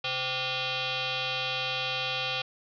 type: tone with frequency modulation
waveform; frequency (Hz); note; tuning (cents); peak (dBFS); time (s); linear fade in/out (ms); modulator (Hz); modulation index
sine; 130.81; C3; 0; -28; 0.04-2.42; 5; 649; 6
effects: none